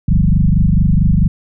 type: tone with frequency modulation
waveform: sine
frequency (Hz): 101.2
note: G#2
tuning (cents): -44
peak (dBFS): -8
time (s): 0.08-1.28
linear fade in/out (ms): 5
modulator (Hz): 24.5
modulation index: 3.7
effects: none